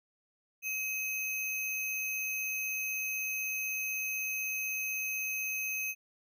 sine tone with sample-and-hold, 2552 Hz, D#7, 43 cents sharp, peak -32 dBFS, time 0.62-5.95 s, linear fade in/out 50 ms, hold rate 8820 Hz, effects none

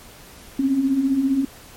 sine beating tone pair, 256.8 / 271.8 Hz, C4 / C#4, -32 / -34 cents, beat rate 15 Hz, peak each -25 / -17 dBFS, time 0.59-1.45 s, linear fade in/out 5 ms, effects pink hiss -44 dBFS RMS until 1.76 s + MP3 64 kbps

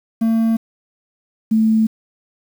triangle / sine tone pair in turn, 225.8 / 220.3 Hz, A3 / A3, +45 / +2 cents, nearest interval unison, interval 43 cents, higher first, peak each -11 / -11 dBFS, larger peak neither, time 0.21-0.57 / 1.51-1.87 s, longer neither, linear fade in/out 10 ms, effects 7-bit

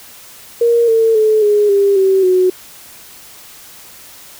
sine tone with pitch steps, 469.4 / 450.8 / 432.9 / 415.8 / 399.3 / 383.5 / 368.3 Hz, A#4 / A4 / A4 / G#4 / G4 / G4 / F#4, +12 / +42 / -28 / +2 / +32 / -38 / -8 cents, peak -8 dBFS, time 0.61-2.5 s, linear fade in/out 5 ms, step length 270 ms, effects white hiss -38 dBFS RMS until 4.39 s

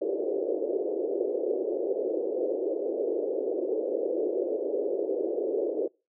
pink band-pass noise, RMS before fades -29 dBFS, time 0.01-5.88 s, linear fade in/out 10 ms, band 350 to 540 Hz, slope 48 dB/octave, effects noise-tail reverb RT60 0.3 s tail -26 dB re dry

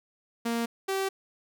sawtooth tone pair in turn, 232.8 / 386.6 Hz, A#3 / G4, -2 / -24 cents, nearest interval major sixth, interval 878 cents, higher second, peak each -23 dBFS, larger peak neither, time 0.45-0.66 / 0.88-1.09 s, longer neither, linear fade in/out 10 ms, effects none

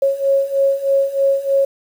sine beating tone pair, 547 / 550.2 Hz, C#5 / C#5, -23 / -13 cents, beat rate 3.2 Hz, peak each -18 / -15 dBFS, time 0.02-1.65 s, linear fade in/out 5 ms, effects 7-bit

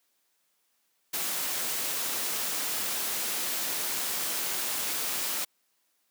white noise, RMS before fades -31 dBFS, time 1.13-5.45 s, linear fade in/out 10 ms, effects white hiss -73 dBFS RMS until 6.1 s + high-pass 200 Hz 12 dB/octave

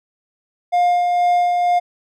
triangle tone with tremolo, 708 Hz, F5, 23 cents sharp, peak -10 dBFS, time 0.72-1.8 s, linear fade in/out 20 ms, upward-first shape sine, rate 2.1 Hz, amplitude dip 30%, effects none

